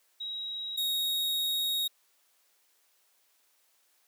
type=tone pair in turn; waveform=sine / 45% pulse; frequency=3831 / 3761 Hz; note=A#7 / A#7; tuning=+47 / +15 cents; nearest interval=unison; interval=32 cents; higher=first; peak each=-34 / -28 dBFS; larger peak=second; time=0.2-0.77 / 0.77-1.88 s; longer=second; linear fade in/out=10 ms; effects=white hiss -69 dBFS RMS until 4.07 s + high-pass 400 Hz 12 dB/octave